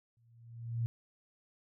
sine tone with exponential growth, 116.54 Hz, A#2, in tune, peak -28 dBFS, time 0.17-0.86 s, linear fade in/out 0 ms, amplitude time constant 150 ms, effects none

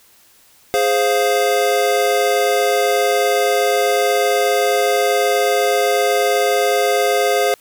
square chord, F minor, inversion first, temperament equal, 415.3 / 523.3 / 698.5 Hz, Ab4 / C5 / F5, 0 / 0 / 0 cents, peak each -19 dBFS, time 0.74-7.54 s, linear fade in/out 0 ms, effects white hiss -51 dBFS RMS until 7.6 s

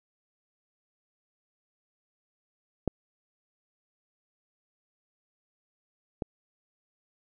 clicks, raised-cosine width 2 ms, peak -12 / -17 dBFS, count 2, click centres 2.877 / 6.222 s, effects none

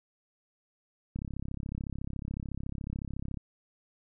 click train, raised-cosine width 5 ms, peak -24 dBFS, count 76, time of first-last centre 1.16-3.372 s, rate 33.9 Hz, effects none

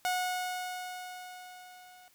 sawtooth tone with level ramp, 730 Hz, F#5, 24 cents flat, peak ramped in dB -24 to -50 dBFS, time 0.05-2.08 s, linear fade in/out 0 ms, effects white hiss -65 dBFS RMS until 2.14 s

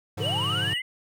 square chord, G# diminished seventh, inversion none, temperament equal with one note detuned, 103.83 / 123.47 / 144.89 / 174.61 Hz, G#2 / B2 / D3 / F3, 0 / 0 / -23 / 0 cents, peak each -32 / -37 / -36 / -38 dBFS, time 0.17-0.74 s, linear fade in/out 10 ms
triangle tone with vibrato, 2914 Hz, F#7, 27 cents flat, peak -25 dBFS, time 0.2-0.82 s, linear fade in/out 50 ms, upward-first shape triangle, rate 17 Hz, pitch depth 61 cents each way
sine linear sweep, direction up, 415.3 to 2093 Hz, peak -30 dBFS, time 0.2-0.82 s, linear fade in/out 5 ms
effects none

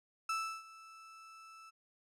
35% pulse tone with ADSR envelope, 1318.5 Hz, E6, in tune, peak -31 dBFS, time 0.29-1.71 s, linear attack 5 ms, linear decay 330 ms, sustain -20 dB, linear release 23 ms, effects low-pass 9000 Hz 12 dB/octave

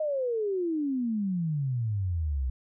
sine exponential sweep, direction down, 632 to 61.8 Hz, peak -26 dBFS, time 0-2.5 s, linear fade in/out 5 ms, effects none

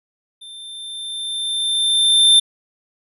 square tone with level ramp, 3573 Hz, A7, 26 cents sharp, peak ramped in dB -36 to -8 dBFS, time 0.41-2.4 s, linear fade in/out 10 ms, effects resampled to 32000 Hz

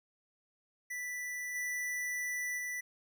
square tone with level steps, 1975.5 Hz, B6, in tune, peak -38 / -35 / -37 dBFS, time 0.9-2.81 s, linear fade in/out 10 ms, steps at 1.54 / 2.57 s, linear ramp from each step 20 ms, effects none

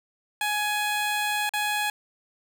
15% pulse tone with dropouts, 837 Hz, G#5, 13 cents sharp, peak -18 dBFS, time 0.41-1.9 s, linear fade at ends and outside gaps 2 ms, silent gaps 1.493-1.536 s, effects none

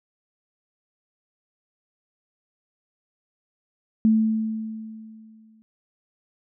sine tone with exponential decay, 220 Hz, A3, in tune, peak -13 dBFS, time 4.05-5.62 s, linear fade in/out 0 ms, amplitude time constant 340 ms, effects none

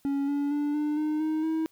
triangle tone with pitch steps, 279.1 / 285.5 / 292 / 298.6 / 305.4 / 312.4 / 319.5 Hz, C#4 / D4 / D4 / D4 / D#4 / D#4 / D#4, +12 / -49 / -10 / +29 / -32 / +7 / +46 cents, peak -23 dBFS, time 0.05-1.66 s, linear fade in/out 0 ms, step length 230 ms, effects white hiss -65 dBFS RMS until 1.71 s

